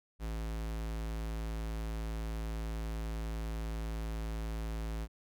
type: tone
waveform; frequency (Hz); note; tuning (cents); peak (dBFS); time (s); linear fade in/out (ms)
square; 54.9; A1; -3; -36; 0.19-5.08; 50
effects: none